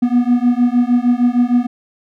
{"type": "beating tone pair", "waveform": "triangle", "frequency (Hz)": [240.5, 247], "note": ["B3", "B3"], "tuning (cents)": [-46, 0], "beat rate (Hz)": 6.5, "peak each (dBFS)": -12, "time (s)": [0.02, 1.67], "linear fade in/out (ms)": 10, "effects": []}